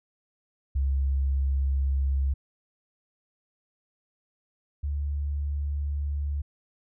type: tone pair in turn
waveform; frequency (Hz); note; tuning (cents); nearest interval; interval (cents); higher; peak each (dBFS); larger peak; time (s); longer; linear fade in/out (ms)
sine; 68 / 72.04; C#2 / D2; -33 / -33; minor second; 100; second; -22 / -26; first; 0.75-2.34 / 4.83-6.42; neither; 10
effects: none